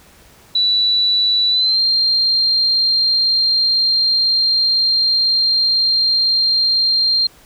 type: tone with pitch glide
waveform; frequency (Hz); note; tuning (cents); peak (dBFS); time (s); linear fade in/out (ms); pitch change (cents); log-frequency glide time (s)
sine; 3951 to 4186; B7 to C8; 0 to 0; -12; 0.55-7.27; 5; +100; 1.5-1.8
effects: pink hiss -47 dBFS RMS until 7.45 s